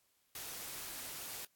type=noise; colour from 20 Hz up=white; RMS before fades=-45 dBFS; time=0.35-1.45 s; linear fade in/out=2 ms; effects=white hiss -75 dBFS RMS until 1.55 s + AAC 64 kbps

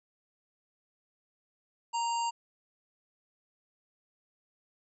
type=harmonic tone; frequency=932 Hz; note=A#5; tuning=1 cent flat; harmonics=1 / 3 / 5 / 7 / 8; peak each=-29 / -41 / -44 / -52 / -41 dBFS; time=1.93-2.31 s; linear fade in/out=20 ms; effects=none

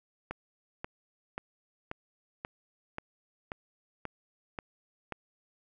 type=click train; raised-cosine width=0.5 ms; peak=-21 dBFS; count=10; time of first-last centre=0.31-5.123 s; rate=1.87 Hz; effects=none

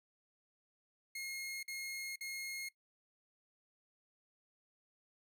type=tone bursts; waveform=sawtooth; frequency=2151 Hz; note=C7; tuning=47 cents sharp; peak=-38 dBFS; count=3; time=1.15-2.688 s; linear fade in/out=5 ms; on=480 ms; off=49 ms; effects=noise-tail reverb RT60 0.1 s tail -18 dB re dry

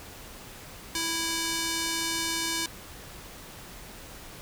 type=tone with band-pass filter; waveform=square; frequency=329.6 Hz; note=E4; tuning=in tune; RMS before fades=-30 dBFS; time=0.95-2.66 s; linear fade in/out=2 ms; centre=6100 Hz; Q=0.75; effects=pink hiss -45 dBFS RMS until 4.41 s

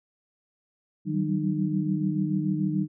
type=tone cluster; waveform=sine; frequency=153.8 / 187.1 / 194 / 305.6 Hz; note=D#3 / F#3 / G3 / D#4; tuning=-20 / +20 / -18 / -31 cents; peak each=-29 dBFS; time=1.05-2.88 s; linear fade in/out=50 ms; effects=none

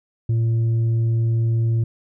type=tone with tanh clipping; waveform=triangle; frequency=114.4 Hz; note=A#2; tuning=32 cents flat; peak=-17 dBFS; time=0.29-1.84 s; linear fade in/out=5 ms; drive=8 dB; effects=none

